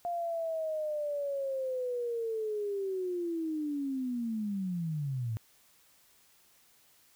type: linear sweep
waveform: sine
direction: down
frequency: 701 to 106.8 Hz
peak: -31 dBFS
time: 0.05-5.37 s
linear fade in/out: 0 ms
effects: white hiss -64 dBFS RMS until 7.15 s